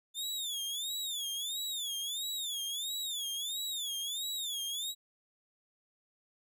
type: tone with vibrato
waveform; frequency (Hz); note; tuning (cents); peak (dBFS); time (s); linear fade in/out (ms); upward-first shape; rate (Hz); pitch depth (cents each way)
sawtooth; 3533; A7; +6; -32; 0.14-4.95; 50; sine; 1.5; 170
effects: none